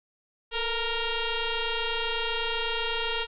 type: tone with frequency modulation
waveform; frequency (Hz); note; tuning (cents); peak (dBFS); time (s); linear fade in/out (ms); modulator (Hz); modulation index
sine; 1403; F6; +8; -26; 0.51-3.27; 50; 463; 4.6
effects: none